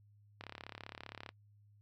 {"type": "click train", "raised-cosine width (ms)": 0.3, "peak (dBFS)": -29, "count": 32, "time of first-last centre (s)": [0.41, 1.291], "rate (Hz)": 35.2, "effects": ["noise-tail reverb RT60 0.1 s tail -23 dB re dry", "added 103 Hz sine -62 dBFS peak until 1.81 s"]}